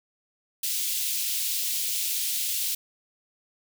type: high-pass noise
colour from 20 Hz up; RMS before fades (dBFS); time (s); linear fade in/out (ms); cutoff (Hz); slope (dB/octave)
white; -28; 0.63-2.75; 5; 2700; 24
effects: none